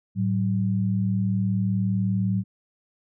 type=tone pair together; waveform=sine; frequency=109.36 / 189.2 Hz; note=A2 / F#3; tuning=-10 / +39 cents; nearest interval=major sixth; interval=949 cents; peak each=-24 / -23 dBFS; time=0.15-2.44 s; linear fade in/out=50 ms; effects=none